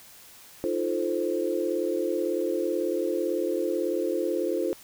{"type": "chord", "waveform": "sine", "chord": "F dominant seventh", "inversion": "third", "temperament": "equal", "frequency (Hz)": [311.1, 349.2, 440, 523.3], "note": ["Eb4", "F4", "A4", "C5"], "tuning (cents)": [0, 0, 0, 0], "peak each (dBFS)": [-32, -28, -31, -30], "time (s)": [0.64, 4.73], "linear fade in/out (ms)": 0, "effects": ["white hiss -50 dBFS RMS until 4.83 s"]}